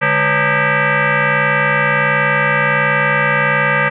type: tone with frequency modulation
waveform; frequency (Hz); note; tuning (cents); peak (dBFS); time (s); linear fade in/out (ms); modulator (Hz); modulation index
sine; 207.7; G#3; 0; -11; 0.01-3.9; 20; 354; 6
effects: none